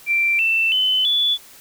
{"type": "tone with pitch steps", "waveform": "sine", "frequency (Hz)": [2352, 2671, 3033, 3444], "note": ["D7", "E7", "F#7", "A7"], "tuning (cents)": [2, 22, 42, -38], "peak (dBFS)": -15, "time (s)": [0.06, 1.38], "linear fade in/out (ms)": 50, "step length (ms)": 330, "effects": ["white hiss -45 dBFS RMS until 1.6 s"]}